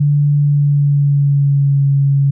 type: tone with pitch glide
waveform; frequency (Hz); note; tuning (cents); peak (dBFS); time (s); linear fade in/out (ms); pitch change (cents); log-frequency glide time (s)
sine; 145.3 to 139.38; D3 to C#3; -18 to +10; -9; 0-2.31; 10; -72; 0.37-1.84
effects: none